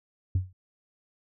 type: tone with exponential decay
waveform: sine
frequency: 92.5 Hz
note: F#2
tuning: in tune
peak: -17 dBFS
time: 0.35-0.53 s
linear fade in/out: 5 ms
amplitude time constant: 37 ms
effects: tanh soft clip ceiling -19 dBFS